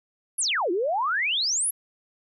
sine exponential two-way sweep, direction down then up, 11630 to 329.6 to 11630 Hz, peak -22 dBFS, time 0.38-1.71 s, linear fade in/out 10 ms, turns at 0.71 s, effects none

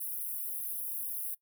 white high-pass noise, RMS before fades -37 dBFS, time 0-1.35 s, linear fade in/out 10 ms, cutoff 9900 Hz, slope 96 dB/octave, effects noise-tail reverb RT60 0.1 s tail -20 dB re dry

